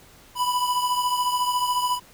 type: beating tone pair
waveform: square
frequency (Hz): 988 / 1002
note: B5 / B5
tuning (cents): 0 / +25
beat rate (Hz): 14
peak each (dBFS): -23 / -29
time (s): 0.35-2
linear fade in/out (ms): 50
effects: pink hiss -51 dBFS RMS until 2.13 s